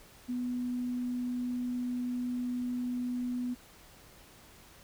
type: tone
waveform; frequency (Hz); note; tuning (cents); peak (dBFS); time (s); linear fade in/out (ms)
sine; 246.9; B3; 0; -31; 0.28-3.55; 20
effects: pink hiss -56 dBFS RMS until 4.83 s